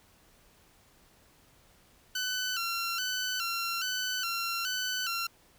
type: tone with vibrato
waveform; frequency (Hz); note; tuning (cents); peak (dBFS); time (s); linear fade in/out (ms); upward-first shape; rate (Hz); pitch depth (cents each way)
15% pulse; 1434; F6; +45; -24; 2.15-5.27; 5; square; 1.2; 83
effects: pink hiss -62 dBFS RMS until 5.58 s